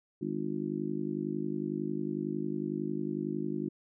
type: harmonic tone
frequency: 51 Hz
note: G#1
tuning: 31 cents flat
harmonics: 3 / 4 / 5 / 6 / 7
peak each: -40 / -37 / -41 / -36 / -37 dBFS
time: 0.21-3.69 s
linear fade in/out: 10 ms
effects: none